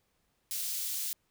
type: high-pass noise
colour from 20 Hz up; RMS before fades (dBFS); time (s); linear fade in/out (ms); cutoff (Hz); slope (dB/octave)
white; -35; 0.51-1.13; 0; 3800; 12
effects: pink hiss -75 dBFS RMS until 1.3 s